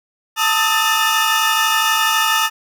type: tone cluster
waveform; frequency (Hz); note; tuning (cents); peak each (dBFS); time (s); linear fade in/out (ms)
35% pulse; 888 / 1244 / 1296 / 1783 / 2869; A5 / D#6 / E6 / A6 / F7; +16 / -1 / -30 / +22 / +46; -19; 0.36-2.5; 50
effects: none